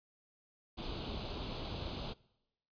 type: noise with comb filter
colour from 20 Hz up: pink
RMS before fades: -41 dBFS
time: 0.77-2.14 s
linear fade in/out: 20 ms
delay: 0.27 ms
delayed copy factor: +0.75
effects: noise-tail reverb RT60 0.9 s tail -23 dB re dry + resampled to 11025 Hz